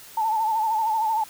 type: tone with vibrato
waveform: sine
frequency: 880 Hz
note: A5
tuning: in tune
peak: -20 dBFS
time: 0.17-1.24 s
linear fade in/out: 5 ms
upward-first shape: sine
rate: 13 Hz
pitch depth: 64 cents each way
effects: white hiss -45 dBFS RMS until 1.29 s